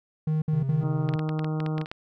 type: tone bursts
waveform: triangle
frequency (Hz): 155.56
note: D#3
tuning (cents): 0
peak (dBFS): -20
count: 3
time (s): 0.27-0.838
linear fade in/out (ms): 5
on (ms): 150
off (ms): 59
type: tone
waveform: triangle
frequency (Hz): 134.4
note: C3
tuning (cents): +47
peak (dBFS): -25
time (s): 0.53-1.16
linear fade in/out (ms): 5
type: harmonic tone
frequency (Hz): 155.56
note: D#3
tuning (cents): 0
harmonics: 1 / 2 / 3 / 4 / 5 / 6 / 7 / 8 / 9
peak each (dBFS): -26 / -34 / -37 / -44 / -42 / -48 / -48 / -46 / -51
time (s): 0.8-1.86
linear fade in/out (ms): 50
type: clicks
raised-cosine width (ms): 0.3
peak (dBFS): -19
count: 12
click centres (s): 1.09 / 1.138 / 1.193 / 1.292 / 1.393 / 1.445 / 1.603 / 1.663 / 1.781 / 1.814 / 1.859 / 1.915
effects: none